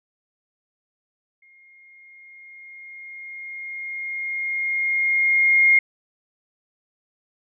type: tone with exponential growth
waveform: sine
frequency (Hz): 2135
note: C7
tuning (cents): +34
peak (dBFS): -11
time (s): 1.42-5.79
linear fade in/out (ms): 5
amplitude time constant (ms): 950
effects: none